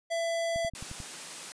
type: tone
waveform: square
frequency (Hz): 668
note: E5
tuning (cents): +23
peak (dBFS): -29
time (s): 0.1-0.7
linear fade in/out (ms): 20
type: click train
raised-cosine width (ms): 5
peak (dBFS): -29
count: 6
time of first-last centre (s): 0.56-1.002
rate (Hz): 11.3
type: high-pass noise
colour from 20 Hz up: white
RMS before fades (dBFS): -41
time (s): 0.75-1.52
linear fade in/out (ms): 0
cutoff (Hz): 140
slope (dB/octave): 96
effects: resampled to 22050 Hz